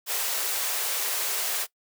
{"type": "high-pass noise", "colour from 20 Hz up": "white", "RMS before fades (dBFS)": -28, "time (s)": [0.06, 1.67], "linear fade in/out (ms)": 50, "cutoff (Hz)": 390, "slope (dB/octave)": 48, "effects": ["noise-tail reverb RT60 0.1 s tail -20 dB re dry"]}